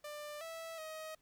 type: tone with pitch steps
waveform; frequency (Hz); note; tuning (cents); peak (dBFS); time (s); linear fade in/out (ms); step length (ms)
sawtooth; 594 / 655 / 630; D5 / E5 / D#5; +20 / -11 / +21; -40; 0.04-1.15; 5; 370
effects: pink hiss -75 dBFS RMS until 1.21 s